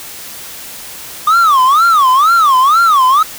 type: tone with vibrato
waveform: triangle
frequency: 1186 Hz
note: D6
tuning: 17 cents sharp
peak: -4 dBFS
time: 1.27-3.23 s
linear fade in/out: 5 ms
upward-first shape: sine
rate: 2.1 Hz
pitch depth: 270 cents each way
effects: white hiss -29 dBFS RMS until 3.38 s